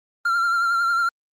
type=tone with vibrato; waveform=triangle; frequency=1377 Hz; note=F6; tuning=25 cents flat; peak=-16 dBFS; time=0.25-1.09 s; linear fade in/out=5 ms; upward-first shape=triangle; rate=11 Hz; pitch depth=46 cents each way; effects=Opus 24 kbps